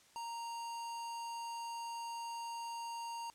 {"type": "tone with notch filter", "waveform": "square", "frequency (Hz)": 930, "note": "A#5", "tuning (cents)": -4, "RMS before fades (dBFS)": -43, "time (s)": [0.16, 3.3], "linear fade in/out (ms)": 0, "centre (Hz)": 1900, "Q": 0.9, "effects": ["white hiss -65 dBFS RMS until 3.34 s", "low-pass 9000 Hz 12 dB/octave"]}